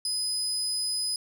30% pulse tone, 5010 Hz, D#8, 11 cents sharp, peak -23 dBFS, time 0.05-1.16 s, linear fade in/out 2 ms, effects none

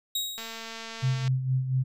sawtooth tone with exponential decay, 3800 Hz, A#7, 33 cents sharp, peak -22 dBFS, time 0.15-0.84 s, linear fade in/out 5 ms, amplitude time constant 150 ms
click train, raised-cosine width 0.2 ms, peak -22 dBFS, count 204, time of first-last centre 0.38-1.278 s, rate 226 Hz
sine tone with tremolo, 130.2 Hz, C3, 8 cents flat, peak -21 dBFS, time 1.02-1.84 s, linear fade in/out 20 ms, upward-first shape sine, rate 4.3 Hz, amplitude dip 60%
effects none

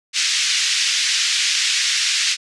white band-pass noise, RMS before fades -19 dBFS, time 0.13-2.37 s, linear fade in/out 50 ms, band 1900 to 6200 Hz, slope 24 dB/octave, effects resampled to 24000 Hz

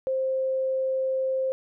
sine tone, 526 Hz, C5, 9 cents sharp, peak -23 dBFS, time 0.07-1.52 s, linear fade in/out 0 ms, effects none

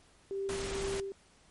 sine tone with tremolo, 392 Hz, G4, in tune, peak -32 dBFS, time 0.31-1.12 s, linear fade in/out 0 ms, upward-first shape sine, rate 2.1 Hz, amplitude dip 45%
pink noise, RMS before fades -39 dBFS, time 0.49-1 s, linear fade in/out 0 ms
effects pink hiss -63 dBFS RMS until 1.5 s + MP3 48 kbps

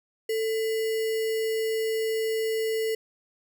sine tone with sample-and-hold, 443.1 Hz, A4, 12 cents sharp, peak -24 dBFS, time 0.29-2.95 s, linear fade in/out 5 ms, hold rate 2450 Hz, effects none

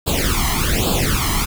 pink noise with flanger, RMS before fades -18 dBFS, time 0.06-1.46 s, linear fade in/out 20 ms, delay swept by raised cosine 0.25 to 0.99 ms, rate 1.2 Hz, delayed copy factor +0.9, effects none

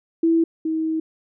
sine tone pair in turn, 329.6 / 318.9 Hz, E4 / D#4, 0 / +43 cents, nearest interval minor second, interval 57 cents, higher first, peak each -14 / -20 dBFS, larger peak first, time 0.23-0.44 / 0.65-1 s, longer second, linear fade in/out 5 ms, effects none

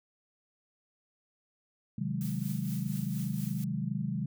sine chord, Ab dominant seventh, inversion first, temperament equal, 130.81 / 155.56 / 185 / 207.7 Hz, C3 / Eb3 / Gb3 / Ab3, 0 / 0 / 0 / 0 cents, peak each -36 dBFS, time 1.98-4.26 s, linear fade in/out 5 ms
blue noise with tremolo, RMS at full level -45 dBFS, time 2.21-3.64 s, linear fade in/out 0 ms, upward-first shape triangle, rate 4.3 Hz, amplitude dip 60%
effects none

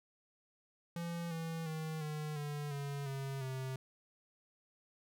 square tone with pitch steps, 170.1 / 163.93 / 157.98 / 152.24 / 146.72 / 141.39 / 136.26 / 131.32 Hz, F3 / E3 / D#3 / D#3 / D3 / C#3 / C#3 / C3, -45 / -9 / +27 / -37 / -1 / +35 / -29 / +7 cents, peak -39 dBFS, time 0.96-3.76 s, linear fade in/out 2 ms, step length 350 ms, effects none

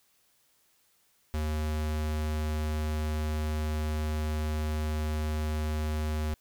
square tone, 76.8 Hz, D#2, 22 cents flat, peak -29 dBFS, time 1.34-6.34 s, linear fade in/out 0 ms, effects white hiss -68 dBFS RMS until 6.4 s

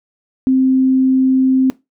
sine tone, 261.6 Hz, C4, in tune, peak -9 dBFS, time 0.47-1.7 s, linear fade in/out 0 ms, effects noise-tail reverb RT60 0.2 s tail -19 dB re dry

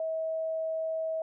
sine tone, 643 Hz, E5, 43 cents flat, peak -29 dBFS, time 0-1.22 s, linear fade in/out 2 ms, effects none

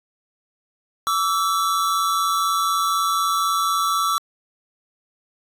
square tone pair together, 1146 / 1322 Hz, D6 / E6, -43 / +5 cents, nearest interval major second, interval 248 cents, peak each -22 dBFS, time 1.07-4.18 s, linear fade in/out 0 ms, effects resampled to 32000 Hz

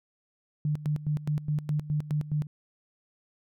sine tone with tremolo, 150 Hz, D3, 37 cents sharp, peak -24 dBFS, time 0.65-2.47 s, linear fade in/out 2 ms, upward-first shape square, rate 4.8 Hz, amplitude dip 80%, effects none

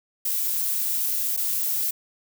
violet noise with dropouts, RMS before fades -25 dBFS, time 0.25-1.91 s, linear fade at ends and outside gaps 5 ms, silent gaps 1.366-1.373 s, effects none

